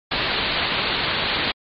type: low-pass noise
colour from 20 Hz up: white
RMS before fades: -23 dBFS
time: 0.11-1.52 s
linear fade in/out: 10 ms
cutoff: 4400 Hz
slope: 96 dB/octave
effects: MP3 32 kbps